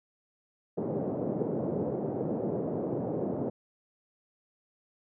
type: band-pass noise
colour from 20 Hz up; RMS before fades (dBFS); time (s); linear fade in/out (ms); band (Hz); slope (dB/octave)
white; -32; 0.77-3.5; 10; 130 to 520; 24
effects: none